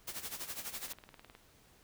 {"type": "noise with tremolo", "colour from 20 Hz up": "white", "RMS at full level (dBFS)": -40, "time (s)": [0.07, 0.93], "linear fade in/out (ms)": 10, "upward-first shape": "sine", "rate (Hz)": 12, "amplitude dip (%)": 75}
{"type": "click train", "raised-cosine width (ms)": 0.3, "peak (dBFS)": -36, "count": 11, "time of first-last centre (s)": [0.83, 1.351], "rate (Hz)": 19.2}
{"effects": ["pink hiss -64 dBFS RMS until 1.83 s"]}